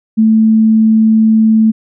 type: tone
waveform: sine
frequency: 220.3 Hz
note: A3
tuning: 2 cents sharp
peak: -5 dBFS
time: 0.17-1.72 s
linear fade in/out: 20 ms
effects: none